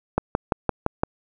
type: click train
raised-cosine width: 1 ms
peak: -5 dBFS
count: 6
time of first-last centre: 0.18-1.035 s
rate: 5.85 Hz
effects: none